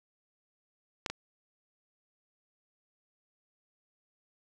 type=clicks; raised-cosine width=0.2 ms; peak=-14 / -18 dBFS; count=2; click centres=1.062 / 1.1 s; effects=none